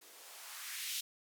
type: noise with band-pass filter sweep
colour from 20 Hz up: violet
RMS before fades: -45 dBFS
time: 0.01-1.01 s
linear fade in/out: 10 ms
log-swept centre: 310 to 3400 Hz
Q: 1.5
effects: none